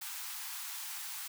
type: high-pass noise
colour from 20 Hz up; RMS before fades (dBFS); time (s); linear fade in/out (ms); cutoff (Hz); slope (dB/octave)
white; -42; 0.01-1.28; 10; 770; 96
effects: none